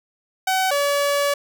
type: tone pair in turn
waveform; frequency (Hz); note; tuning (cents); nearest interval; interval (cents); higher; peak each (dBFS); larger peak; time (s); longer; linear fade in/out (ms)
sawtooth; 756 / 570.5; F#5 / C#5; +37 / +50; perfect fourth; 487; first; -14; neither; 0.47-0.71 / 0.71-1.34; second; 5
effects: none